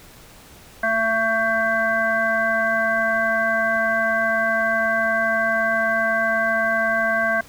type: harmonic tone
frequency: 224 Hz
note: A3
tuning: 31 cents sharp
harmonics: 1 / 3 / 5 / 7 / 9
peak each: -31 / -22 / -28 / -20 / -31 dBFS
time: 0.83-7.41 s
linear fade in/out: 5 ms
effects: pink hiss -46 dBFS RMS until 7.48 s